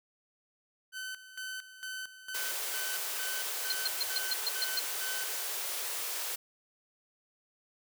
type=tone with tremolo; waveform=sawtooth; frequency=1522 Hz; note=F#6; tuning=48 cents sharp; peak=-34 dBFS; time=0.92-5.48 s; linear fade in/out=50 ms; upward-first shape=square; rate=2.2 Hz; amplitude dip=75%
type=high-pass noise; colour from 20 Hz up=white; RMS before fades=-36 dBFS; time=2.34-6.36 s; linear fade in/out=10 ms; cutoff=370 Hz; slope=48 dB/octave
type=tone bursts; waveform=sine; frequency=4186 Hz; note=C8; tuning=in tune; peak=-28 dBFS; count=8; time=3.7-4.794 s; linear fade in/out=2 ms; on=23 ms; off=130 ms
effects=none